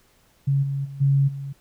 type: tone with level steps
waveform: sine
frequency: 138.59 Hz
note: C#3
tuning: in tune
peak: -17 / -23 / -33 / -15 / -29 dBFS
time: 0.47-1.53 s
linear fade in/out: 10 ms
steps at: 0.62 / 0.84 / 1 / 1.27 s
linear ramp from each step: 20 ms
effects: pink hiss -60 dBFS RMS until 1.6 s